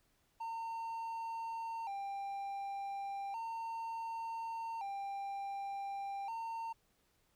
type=tone with vibrato; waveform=triangle; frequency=850 Hz; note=G#5; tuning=40 cents sharp; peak=-37 dBFS; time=0.4-6.73 s; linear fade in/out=10 ms; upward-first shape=square; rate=0.34 Hz; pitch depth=120 cents each way; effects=pink hiss -75 dBFS RMS until 7.35 s